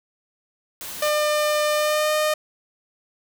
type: noise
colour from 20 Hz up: white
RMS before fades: -34 dBFS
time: 0.81-1.09 s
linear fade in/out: 0 ms
type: tone with pitch glide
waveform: sawtooth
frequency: 601 to 611.5 Hz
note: D5 to D#5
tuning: +40 to -30 cents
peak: -15 dBFS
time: 1.02-2.34 s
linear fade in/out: 5 ms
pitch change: +30 cents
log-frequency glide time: 1.73-2.13 s
effects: none